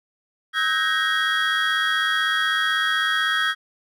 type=tone cluster; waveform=triangle; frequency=1288 / 1526 / 1622 / 1872 / 3289 Hz; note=E6 / G6 / G#6 / A#6 / G#7; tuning=-41 / -47 / -41 / +7 / -18 cents; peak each=-24 dBFS; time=0.53-3.55 s; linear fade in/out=50 ms; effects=none